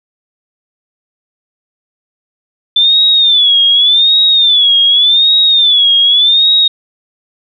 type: tone with vibrato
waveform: sine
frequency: 3520 Hz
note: A7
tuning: in tune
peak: -5 dBFS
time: 2.76-6.68 s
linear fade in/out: 5 ms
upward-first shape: sine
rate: 0.86 Hz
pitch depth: 130 cents each way
effects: none